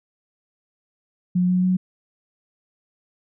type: tone with pitch steps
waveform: sine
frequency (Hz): 180 / 182.09 / 184.21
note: F#3 / F#3 / F#3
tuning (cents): -47 / -27 / -7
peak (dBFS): -16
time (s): 1.35-1.77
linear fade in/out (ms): 10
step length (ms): 140
effects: none